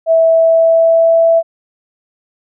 sine tone with pitch glide, 654 to 662 Hz, E5 to E5, -14 to +7 cents, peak -6 dBFS, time 0.06-1.43 s, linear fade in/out 50 ms, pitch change +21 cents, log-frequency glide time 0.28-1.27 s, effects none

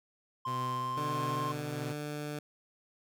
triangle tone with pitch glide, 1046.5 to 1057.4 Hz, C6 to C6, 0 to +18 cents, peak -31 dBFS, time 0.45-1.52 s, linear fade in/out 5 ms, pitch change +18 cents, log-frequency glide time 0.7-1.23 s
sawtooth tone with tremolo, 126 Hz, B2, 35 cents sharp, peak -32 dBFS, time 0.46-1.93 s, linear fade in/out 20 ms, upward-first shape triangle, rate 1.5 Hz, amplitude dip 50%
15% pulse tone, 148.4 Hz, D3, 18 cents sharp, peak -30 dBFS, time 0.97-2.39 s, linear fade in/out 2 ms
effects none

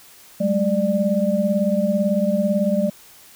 sine tone cluster, 192.9 / 210.9 / 594 Hz, G3 / G#3 / D5, -28 / +27 / +20 cents, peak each -21 dBFS, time 0.4-2.9 s, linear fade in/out 10 ms, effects white hiss -47 dBFS RMS until 3.35 s

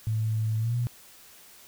sine tone with pitch glide, 110 to 120.65 Hz, A2 to B2, 0 to -40 cents, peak -24 dBFS, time 0.07-0.87 s, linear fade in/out 0 ms, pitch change +160 cents, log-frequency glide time 0.59-0.75 s, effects white hiss -52 dBFS RMS until 1.67 s

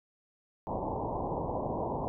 white low-pass noise, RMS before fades -34 dBFS, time 0.67-2.08 s, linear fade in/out 0 ms, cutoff 1000 Hz, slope 96 dB/octave, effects none

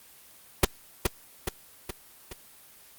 pink noise with echo, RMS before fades -17 dBFS, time 0.63-0.65 s, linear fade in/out 5 ms, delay 420 ms, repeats 4, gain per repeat -5 dB, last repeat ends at 2.33 s, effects white hiss -53 dBFS RMS until 2.98 s + Opus 24 kbps

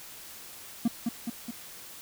triangle tone with echo, 233.1 Hz, A#3, in tune, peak -19 dBFS, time 0.85-0.88 s, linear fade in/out 5 ms, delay 210 ms, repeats 3, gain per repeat -4 dB, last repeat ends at 1.51 s, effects white hiss -46 dBFS RMS until 2.01 s

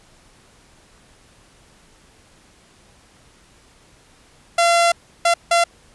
sawtooth tone bursts at uneven times, 684 Hz, F5, 36 cents flat, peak -9 dBFS, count 3, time 4.58-4.92 / 5.25-5.34 / 5.51-5.64 s, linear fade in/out 5 ms, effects pink hiss -52 dBFS RMS until 5.94 s + resampled to 24000 Hz

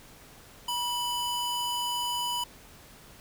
square ring-modulated tone, 1975.5 Hz, B6, in tune, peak -26 dBFS, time 0.68-2.44 s, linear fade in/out 5 ms, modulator 1010 Hz, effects pink hiss -52 dBFS RMS until 3.2 s

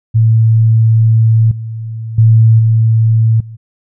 sine tone with level steps, 112.2 Hz, A2, 34 cents sharp, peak -5 / -19 / -3 / -6 / -26 dBFS, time 0.14-3.57 s, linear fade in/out 20 ms, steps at 1.51 / 2.18 / 2.59 / 3.4 s, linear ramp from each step 5 ms, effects none

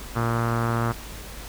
sawtooth tone with low-pass filter, 116.54 Hz, A#2, in tune, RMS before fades -24 dBFS, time 0.15-0.93 s, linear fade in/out 20 ms, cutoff 1300 Hz, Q 3.5, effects added 50 Hz sine -39 dBFS peak until 1.48 s + pink hiss -40 dBFS RMS until 1.48 s

